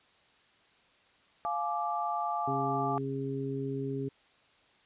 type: chord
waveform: sine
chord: D diminished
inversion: first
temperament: equal with one note detuned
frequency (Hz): 698.5 / 848.6 / 1174.7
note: F5 / Ab5 / D6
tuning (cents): 0 / +37 / 0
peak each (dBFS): -34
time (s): 1.45-2.98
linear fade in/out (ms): 0
type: harmonic tone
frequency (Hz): 136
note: C#3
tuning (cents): -33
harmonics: 1 / 2 / 3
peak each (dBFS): -36 / -36 / -36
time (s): 2.47-4.09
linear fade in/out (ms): 10
effects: white hiss -64 dBFS RMS until 4.85 s + resampled to 8000 Hz